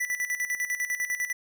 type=tone with tremolo; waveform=square; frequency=1975.5 Hz; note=B6; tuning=in tune; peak=-26 dBFS; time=0-1.33 s; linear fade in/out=10 ms; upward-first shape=square; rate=10 Hz; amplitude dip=70%; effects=none